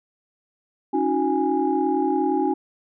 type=tone cluster; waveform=sine; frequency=278 / 315.4 / 366.5 / 826 Hz; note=C#4 / D#4 / F#4 / G#5; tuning=+5 / +24 / -16 / -10 cents; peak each=-24 dBFS; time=0.93-2.54 s; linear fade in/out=10 ms; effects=tanh soft clip ceiling -8 dBFS